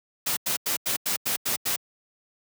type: noise bursts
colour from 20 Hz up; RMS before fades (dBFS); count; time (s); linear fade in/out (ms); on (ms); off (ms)
white; -26; 8; 0.26-1.763; 10; 110; 89
effects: high-pass 100 Hz 12 dB/octave